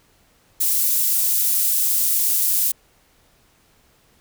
pink high-pass noise, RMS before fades -19 dBFS, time 0.6-2.72 s, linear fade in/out 10 ms, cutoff 12000 Hz, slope 12 dB/octave, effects pink hiss -58 dBFS RMS until 4.2 s

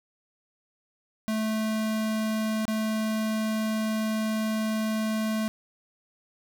square tone with dropouts, 218.2 Hz, A3, 14 cents flat, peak -26 dBFS, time 1.28-5.48 s, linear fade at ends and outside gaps 0 ms, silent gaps 2.653-2.68 s, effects none

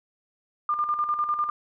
sine tone with tremolo, 1200 Hz, D6, 37 cents sharp, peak -21 dBFS, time 0.69-1.5 s, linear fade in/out 2 ms, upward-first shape square, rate 10 Hz, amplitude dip 55%, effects none

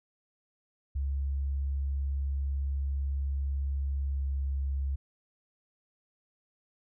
sine tone with pitch glide, 69 to 68.44 Hz, C#2 to C#2, -7 to -22 cents, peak -28 dBFS, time 0.95-4.96 s, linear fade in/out 10 ms, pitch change -15 cents, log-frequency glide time 4.11-4.19 s, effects none

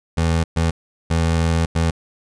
25% pulse tone bursts at uneven times, 82.41 Hz, E2, in tune, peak -12 dBFS, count 4, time 0.17-0.44 / 0.56-0.71 / 1.1-1.66 / 1.75-1.91 s, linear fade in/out 10 ms, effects resampled to 22050 Hz

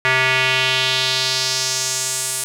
square tone with band-pass filter sweep, 130.1 Hz, C3, 9 cents flat, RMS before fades -19 dBFS, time 0.05-2.44 s, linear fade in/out 0 ms, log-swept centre 2000 to 9400 Hz, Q 2.2, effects none

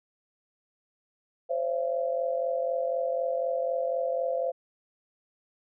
sine tone cluster, 520 / 564 / 678 Hz, C5 / C#5 / E5, -11 / +30 / +49 cents, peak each -28 / -34 / -31 dBFS, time 1.49-4.52 s, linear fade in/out 20 ms, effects none

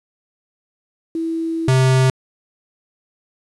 sine / square tone pair in turn, 327.6 / 130.61 Hz, E4 / C3, -11 / -3 cents, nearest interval octave + major third, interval 1592 cents, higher first, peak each -19 / -12 dBFS, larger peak second, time 1.15-1.68 / 1.68-2.1 s, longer first, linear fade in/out 2 ms, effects resampled to 24000 Hz + 8-bit

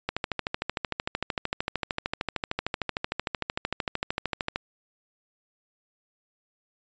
click train, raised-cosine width 0.3 ms, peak -11 dBFS, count 60, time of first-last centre 0.09-4.56 s, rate 13.2 Hz, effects resampled to 16000 Hz

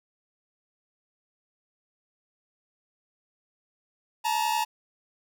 45% pulse tone pair together, 869 / 939.7 Hz, A5 / A#5, -22 / +14 cents, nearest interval minor second, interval 136 cents, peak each -27 dBFS, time 4.24-4.65 s, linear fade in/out 20 ms, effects none

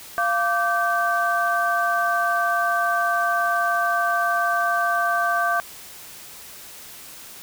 sine tone cluster, 693 / 1166 / 1547 Hz, F5 / D6 / G6, -14 / -13 / -23 cents, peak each -23 dBFS, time 0.18-5.6 s, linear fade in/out 0 ms, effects white hiss -41 dBFS RMS until 7.42 s

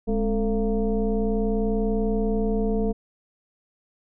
sine tone with frequency modulation, 208.8 Hz, G#3, 10 cents sharp, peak -20 dBFS, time 0.07-2.93 s, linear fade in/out 20 ms, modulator 239 Hz, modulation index 1.3, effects none

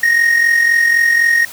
triangle tone with amplitude modulation, 1864.7 Hz, A#6, in tune, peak -5 dBFS, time 0.03-1.45 s, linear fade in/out 5 ms, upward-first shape sine, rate 43.9 Hz, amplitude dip 55%, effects white hiss -33 dBFS RMS until 1.52 s

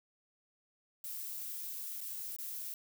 violet noise with dropouts, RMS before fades -42 dBFS, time 1.04-2.74 s, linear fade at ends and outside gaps 2 ms, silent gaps 2.007-2.012 / 2.364-2.386 s, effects none

